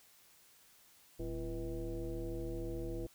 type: tone with frequency modulation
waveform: sine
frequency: 188.2 Hz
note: F#3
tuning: 30 cents sharp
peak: -37 dBFS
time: 1.19-3.07 s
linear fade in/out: 10 ms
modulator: 150 Hz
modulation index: 2.1
effects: white hiss -64 dBFS RMS until 3.14 s